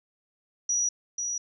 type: tone with echo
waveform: sine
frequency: 5820 Hz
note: F#8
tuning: 29 cents flat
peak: -23 dBFS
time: 0.69-0.89 s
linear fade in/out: 5 ms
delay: 490 ms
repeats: 1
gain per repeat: -5 dB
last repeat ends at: 1.38 s
effects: none